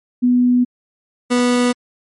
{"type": "tone pair in turn", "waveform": ["sine", "30% pulse"], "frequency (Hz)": [246.9, 245.5], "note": ["B3", "B3"], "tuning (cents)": [0, -10], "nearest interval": "unison", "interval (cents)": 10, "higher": "first", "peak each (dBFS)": -10, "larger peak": "neither", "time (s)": [[0.22, 0.65], [1.3, 1.73]], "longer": "neither", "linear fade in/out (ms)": 20, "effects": ["MP3 48 kbps"]}